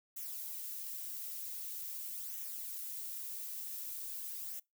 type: noise with flanger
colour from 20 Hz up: violet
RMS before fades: -43 dBFS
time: 0.16-4.6 s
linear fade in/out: 10 ms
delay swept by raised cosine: 0.21 to 4.91 ms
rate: 0.45 Hz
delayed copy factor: -0.5
effects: noise-tail reverb RT60 0.2 s tail -24 dB re dry